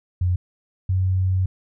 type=tone pair in turn; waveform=sine; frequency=90 / 93.33 Hz; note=F#2 / F#2; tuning=-47 / +15 cents; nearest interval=minor second; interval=62 cents; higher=second; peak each=-17 dBFS; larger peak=neither; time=0.21-0.36 / 0.89-1.46 s; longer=second; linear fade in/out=5 ms; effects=none